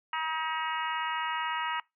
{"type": "harmonic tone", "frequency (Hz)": 318, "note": "D#4", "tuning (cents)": 38, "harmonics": [3, 4, 5, 6, 7, 8, 9], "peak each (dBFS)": [-32, -35, -41, -38, -43, -45, -40], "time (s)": [0.13, 1.8], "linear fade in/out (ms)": 2, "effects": ["noise-tail reverb RT60 0.2 s tail -23 dB re dry"]}